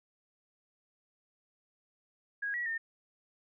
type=tone with pitch steps; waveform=sine; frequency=1647 / 1925 / 1819 Hz; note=G#6 / B6 / A#6; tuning=-15 / -45 / -43 cents; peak=-32 dBFS; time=2.42-2.78 s; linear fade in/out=10 ms; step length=120 ms; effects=none